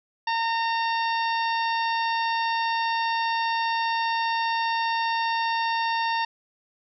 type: harmonic tone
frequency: 915 Hz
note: A#5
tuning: 32 cents flat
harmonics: 1 / 2 / 3 / 4 / 5 / 6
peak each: -24 / -30 / -34 / -36 / -38 / -40 dBFS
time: 0.27-6.25 s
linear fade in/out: 5 ms
effects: none